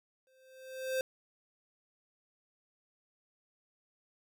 square tone with exponential growth, 522 Hz, C5, 4 cents flat, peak -29 dBFS, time 0.27-1.01 s, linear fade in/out 1 ms, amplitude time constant 160 ms, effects none

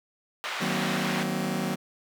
white band-pass noise, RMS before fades -33 dBFS, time 0.44-1.23 s, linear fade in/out 0 ms, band 740 to 2400 Hz, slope 12 dB/octave
sawtooth chord, C half-diminished seventh, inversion first, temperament just, 156.98 / 188.37 / 235.5 / 261.6 Hz, Eb3 / Gb3 / Bb3 / C4, +16 / +31 / +18 / 0 cents, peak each -30 / -26 / -28 / -32 dBFS, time 0.6-1.76 s, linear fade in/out 20 ms
effects none

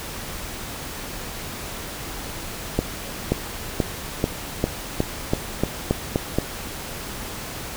accelerating click train, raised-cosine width 2 ms, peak -5 dBFS, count 11, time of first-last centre 2.79-6.386 s, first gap 530 ms, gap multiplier 0.91, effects pink hiss -33 dBFS RMS until 7.76 s

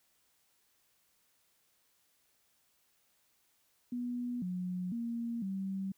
sine tone with pitch steps, 244.1 / 181.1 / 233.6 / 192.9 Hz, B3 / F#3 / A#3 / G3, -20 / -37 / +4 / -28 cents, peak -34 dBFS, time 3.92-5.92 s, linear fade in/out 5 ms, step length 500 ms, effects white hiss -73 dBFS RMS until 5.97 s

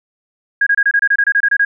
sine tone bursts, 1637 Hz, G#6, 25 cents flat, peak -9 dBFS, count 13, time 0.61-1.65 s, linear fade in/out 5 ms, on 56 ms, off 26 ms, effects none

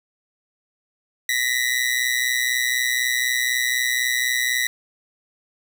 sawtooth ring-modulated tone, 1938 Hz, B6, 33 cents flat, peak -13 dBFS, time 1.29-4.67 s, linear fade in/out 0 ms, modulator 62 Hz, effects none

